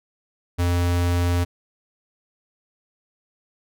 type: tone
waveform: square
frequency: 87.6 Hz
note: F2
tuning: 6 cents sharp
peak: -19 dBFS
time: 0.58-1.45 s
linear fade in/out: 20 ms
effects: none